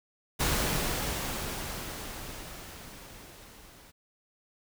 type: noise with level ramp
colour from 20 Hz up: pink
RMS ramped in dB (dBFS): -27 to -54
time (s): 0.39-3.92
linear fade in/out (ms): 20
effects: none